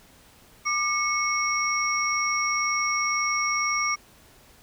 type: tone cluster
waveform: sine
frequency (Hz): 1192 / 2198 / 5610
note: D6 / C#7 / F8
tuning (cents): +25 / -15 / +7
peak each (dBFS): -26 / -26 / -29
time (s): 0.65-3.96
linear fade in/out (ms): 20
effects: pink hiss -54 dBFS RMS until 4.62 s